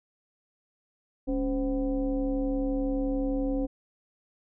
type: tone with frequency modulation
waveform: sine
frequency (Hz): 276.8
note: C#4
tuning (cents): -2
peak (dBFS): -25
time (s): 1.27-3.67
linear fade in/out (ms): 20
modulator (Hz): 241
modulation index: 0.95
effects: none